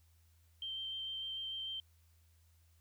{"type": "tone with vibrato", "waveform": "sine", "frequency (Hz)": 3136, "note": "G7", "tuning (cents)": 0, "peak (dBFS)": -39, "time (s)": [0.62, 1.8], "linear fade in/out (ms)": 2, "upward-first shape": "triangle", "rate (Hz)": 6.7, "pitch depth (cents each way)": 11, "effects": ["added 82 Hz sine -65 dBFS peak until 2.8 s", "white hiss -75 dBFS RMS until 2.8 s"]}